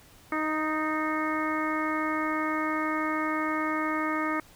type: harmonic tone with a mistuned harmonic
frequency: 311 Hz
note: D#4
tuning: 1 cent flat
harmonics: 1 / 2 / 3 / 4 / 5 / 6 / 7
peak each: -30 / -36 / -36 / -31 / -40 / -36 / -36 dBFS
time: 0.32-4.4 s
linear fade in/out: 2 ms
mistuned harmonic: 6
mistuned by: -30 cents
effects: pink hiss -55 dBFS RMS until 4.55 s